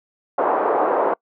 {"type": "band-pass noise", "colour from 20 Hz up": "pink", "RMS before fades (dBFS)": -19, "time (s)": [0.38, 1.14], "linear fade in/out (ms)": 5, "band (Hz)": [400, 1100], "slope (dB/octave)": 24, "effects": ["noise-tail reverb RT60 0.1 s tail -26 dB re dry"]}